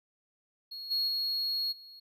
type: tone with level steps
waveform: triangle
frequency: 4312 Hz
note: C#8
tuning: 49 cents flat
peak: -38 / -26 / -28 / -47 dBFS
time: 0.71-2 s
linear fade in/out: 10 ms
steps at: 0.9 / 1.07 / 1.71 s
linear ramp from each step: 20 ms
effects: none